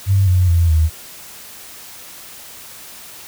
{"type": "tone with pitch steps", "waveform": "sine", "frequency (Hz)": [97.5, 90.97, 84.88, 79.19], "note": ["G2", "F#2", "F2", "D#2"], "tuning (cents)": [-9, -29, -49, 31], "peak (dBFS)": -10, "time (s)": [0.06, 0.9], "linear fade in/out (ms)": 50, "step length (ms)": 210, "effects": ["white hiss -37 dBFS RMS until 3.27 s"]}